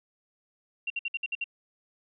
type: tone bursts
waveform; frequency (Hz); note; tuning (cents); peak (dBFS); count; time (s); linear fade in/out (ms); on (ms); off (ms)
sine; 2755; F7; -24; -28; 7; 0.87-1.442; 5; 32; 58
effects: none